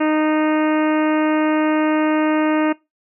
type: harmonic tone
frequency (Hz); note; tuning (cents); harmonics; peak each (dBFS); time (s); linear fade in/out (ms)
308.6; D#4; -14; 1 / 2 / 3 / 4 / 5 / 6 / 7 / 8 / 9; -16 / -22 / -26 / -28 / -30 / -32 / -33 / -34 / -35; 0-2.73; 10
effects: noise-tail reverb RT60 0.2 s tail -21 dB re dry